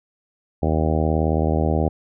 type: harmonic tone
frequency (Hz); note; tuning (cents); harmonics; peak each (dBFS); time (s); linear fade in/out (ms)
78.7; D#2; +20; 1 / 2 / 3 / 4 / 5 / 6 / 7 / 8 / 9 / 10; -21 / -24 / -26 / -27 / -28 / -29 / -29 / -30 / -31 / -31; 0.62-1.89; 10
effects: none